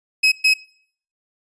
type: tone bursts at uneven times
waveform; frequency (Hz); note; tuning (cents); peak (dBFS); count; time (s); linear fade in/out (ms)
30% pulse; 2554; D#7; +45; -9; 2; 0.23-0.32 / 0.44-0.54; 10
effects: noise-tail reverb RT60 0.6 s tail -23 dB re dry + resampled to 22050 Hz